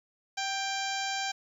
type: harmonic tone with a mistuned harmonic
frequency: 790 Hz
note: G5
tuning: 13 cents sharp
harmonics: 1 / 2 / 3 / 4 / 5 / 6 / 7 / 8 / 9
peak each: -34 / -37 / -39 / -40 / -41 / -42 / -42 / -43 / -44 dBFS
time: 0.37-1.32 s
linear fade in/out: 10 ms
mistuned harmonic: 1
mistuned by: -27 cents
effects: 10-bit